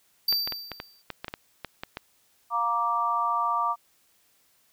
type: tone with exponential decay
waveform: square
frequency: 4656 Hz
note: D8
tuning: 16 cents flat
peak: -20 dBFS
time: 0.28-1.02 s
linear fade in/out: 5 ms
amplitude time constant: 160 ms
type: clicks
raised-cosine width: 0.3 ms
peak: -17 dBFS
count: 12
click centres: 0.326 / 0.475 / 0.523 / 0.717 / 0.801 / 1.103 / 1.245 / 1.282 / 1.339 / 1.647 / 1.835 / 1.971 s
type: harmonic tone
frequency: 234.4 Hz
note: A#3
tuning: 10 cents sharp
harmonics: 3 / 4 / 5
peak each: -32 / -28 / -25 dBFS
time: 2.5-3.76 s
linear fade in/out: 50 ms
effects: white hiss -65 dBFS RMS until 4.72 s